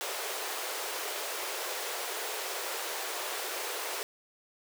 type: high-pass noise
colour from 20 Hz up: pink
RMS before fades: -36 dBFS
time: 0.01-4.03 s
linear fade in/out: 0 ms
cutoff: 380 Hz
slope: 48 dB/octave
effects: none